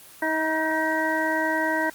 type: harmonic tone with a mistuned harmonic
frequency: 317.1 Hz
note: D#4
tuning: 33 cents sharp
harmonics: 1 / 2 / 3 / 5 / 6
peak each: -28 / -28 / -28 / -28 / -28 dBFS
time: 0.22-1.9 s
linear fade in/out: 5 ms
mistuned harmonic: 5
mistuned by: -32 cents
effects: white hiss -47 dBFS RMS until 1.94 s + Opus 24 kbps